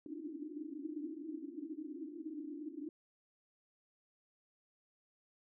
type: band-pass noise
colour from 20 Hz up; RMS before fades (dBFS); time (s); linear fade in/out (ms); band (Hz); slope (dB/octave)
white; -45; 0.06-2.89; 2; 280 to 330; 96
effects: none